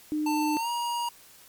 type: tone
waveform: sine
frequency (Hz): 303.9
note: D#4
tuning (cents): -41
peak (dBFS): -25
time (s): 0.12-0.57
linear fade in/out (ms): 0
type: tone with pitch glide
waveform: square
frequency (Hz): 891 to 949.5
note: A5 to A#5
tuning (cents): +22 to +32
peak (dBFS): -28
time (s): 0.26-1.09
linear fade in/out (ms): 5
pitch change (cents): +110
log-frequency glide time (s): 0.56-0.69
effects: white hiss -53 dBFS RMS until 1.48 s + MP3 96 kbps